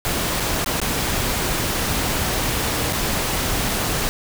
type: noise with dropouts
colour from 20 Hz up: pink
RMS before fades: -22 dBFS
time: 0.05-4.09 s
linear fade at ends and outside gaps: 0 ms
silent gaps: 0.399-0.403 / 0.645-0.661 / 0.801-0.816 / 2.926-2.931 s
effects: none